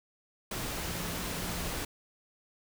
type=tone in noise; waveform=sine; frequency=174.61 Hz; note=F3; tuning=in tune; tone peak=-42 dBFS; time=0.88-1.7 s; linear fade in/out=5 ms; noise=pink; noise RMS=-36 dBFS; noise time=0.51-1.85 s; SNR=-9 dB; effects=none